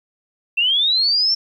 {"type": "linear sweep", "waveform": "sine", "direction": "up", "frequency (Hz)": [2658, 5470], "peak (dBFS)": -14, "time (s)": [0.57, 1.35], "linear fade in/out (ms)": 10, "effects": ["9-bit"]}